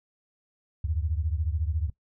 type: beating tone pair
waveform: sine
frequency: 74.7 / 88.7 Hz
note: D2 / F2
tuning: +30 / +27 cents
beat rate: 14 Hz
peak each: -27 / -30 dBFS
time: 0.84-1.9 s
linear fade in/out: 5 ms
effects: noise-tail reverb RT60 0.1 s tail -19 dB re dry